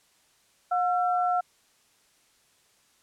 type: tone pair together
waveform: sine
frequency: 719.6 / 1351 Hz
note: F#5 / E6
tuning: -48 / +42 cents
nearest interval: major seventh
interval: 1090 cents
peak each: -23 / -29 dBFS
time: 0.71-1.41 s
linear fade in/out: 10 ms
effects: white hiss -64 dBFS RMS until 3.02 s + low-pass 10000 Hz 12 dB/octave